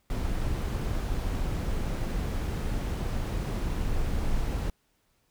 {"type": "noise", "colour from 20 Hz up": "brown", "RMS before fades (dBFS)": -29, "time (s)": [0.1, 4.7], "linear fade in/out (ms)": 2, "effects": ["pink hiss -71 dBFS RMS until 5.3 s"]}